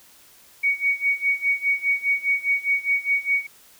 sine tone with tremolo, 2241 Hz, C#7, 18 cents sharp, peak -16 dBFS, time 0.63-3.47 s, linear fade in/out 10 ms, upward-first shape sine, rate 4.9 Hz, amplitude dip 90%, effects white hiss -52 dBFS RMS until 3.79 s

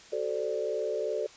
sine chord, D dominant seventh, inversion first, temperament equal with one note detuned, 376.7 / 440 / 523.3 / 587.3 Hz, F#4 / A4 / C5 / D5, +31 / 0 / 0 / 0 cents, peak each -36 / -32 / -37 / -33 dBFS, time 0.12-1.27 s, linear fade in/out 10 ms, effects white hiss -52 dBFS RMS until 1.36 s + resampled to 16000 Hz

